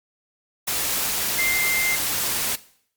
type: tone in noise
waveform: sine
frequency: 2093 Hz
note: C7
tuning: in tune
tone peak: -20 dBFS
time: 1.38-1.96 s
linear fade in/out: 10 ms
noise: white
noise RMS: -24 dBFS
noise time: 0.67-2.56 s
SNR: +1 dB
effects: noise-tail reverb RT60 0.6 s tail -18 dB re dry + MP3 96 kbps